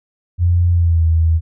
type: tone with pitch glide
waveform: sine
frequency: 87.31 to 81.46 Hz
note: F2 to E2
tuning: 0 to -20 cents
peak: -10 dBFS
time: 0.38-1.41 s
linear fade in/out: 50 ms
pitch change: -120 cents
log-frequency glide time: 0.71-1.05 s
effects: none